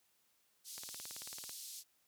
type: band-pass noise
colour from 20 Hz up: pink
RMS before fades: -49 dBFS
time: 0.64-1.84 s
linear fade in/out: 50 ms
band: 4200 to 14000 Hz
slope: 24 dB/octave
type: click train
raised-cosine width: 0.2 ms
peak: -31 dBFS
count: 14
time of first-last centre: 0.78-1.494 s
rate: 18.2 Hz
effects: white hiss -75 dBFS RMS until 2.07 s + high-pass 60 Hz 12 dB/octave